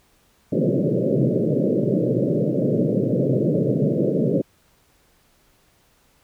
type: band-pass noise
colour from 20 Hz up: pink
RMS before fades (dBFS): -20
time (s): 0.52-4.42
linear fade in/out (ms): 10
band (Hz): 120 to 590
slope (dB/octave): 96
effects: pink hiss -60 dBFS RMS until 6.23 s